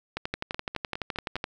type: two click trains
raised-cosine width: 0.3 ms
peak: -14 / -17 dBFS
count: 16 / 6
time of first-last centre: 0.17-1.441 / 0.34-1.365 s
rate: 11.8 / 4.88 Hz
effects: none